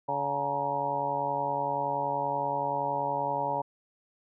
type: harmonic tone with a mistuned harmonic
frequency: 142 Hz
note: C#3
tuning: 42 cents sharp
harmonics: 1 / 2 / 3 / 4 / 5 / 6 / 7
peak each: -41 / -42 / -40 / -34 / -36 / -33 / -31 dBFS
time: 0.08-3.62 s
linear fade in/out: 10 ms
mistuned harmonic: 7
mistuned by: -92 cents
effects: none